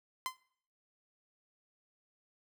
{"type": "tone with exponential decay", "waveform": "sawtooth", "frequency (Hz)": 1032, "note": "C6", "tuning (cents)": -24, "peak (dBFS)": -27, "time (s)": [0.26, 0.37], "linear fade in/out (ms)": 0, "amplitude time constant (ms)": 23, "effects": ["noise-tail reverb RT60 0.6 s tail -23 dB re dry"]}